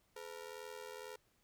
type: ring-modulated tone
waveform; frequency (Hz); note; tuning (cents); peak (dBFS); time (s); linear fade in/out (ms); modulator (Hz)
sawtooth; 466.2; A#4; 0; -40; 0.16-1.16; 5; 41
effects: pink hiss -75 dBFS RMS until 1.43 s